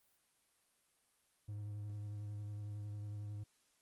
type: tone with vibrato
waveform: triangle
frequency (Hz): 103.83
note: G#2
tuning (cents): 0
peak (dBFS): -40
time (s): 1.48-3.44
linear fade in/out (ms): 10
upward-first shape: sine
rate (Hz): 11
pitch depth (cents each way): 19
effects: white hiss -75 dBFS RMS until 3.81 s + Opus 32 kbps